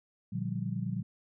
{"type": "chord", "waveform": "sine", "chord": "G minor seventh", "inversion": "first", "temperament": "just", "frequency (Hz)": [117.6, 147, 176.4, 196], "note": ["Bb2", "D3", "F3", "G3"], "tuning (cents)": [16, 2, 18, 0], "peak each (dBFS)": [-36, -39, -36, -37], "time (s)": [0.32, 1.03], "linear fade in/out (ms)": 10, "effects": []}